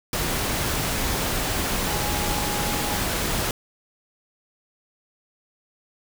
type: tone in noise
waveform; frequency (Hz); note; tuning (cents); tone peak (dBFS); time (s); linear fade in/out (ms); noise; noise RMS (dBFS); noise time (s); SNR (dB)
sine; 830.6; G#5; 0; -32; 1.87-2.97; 2; pink; -25; 0.13-3.51; -10
effects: none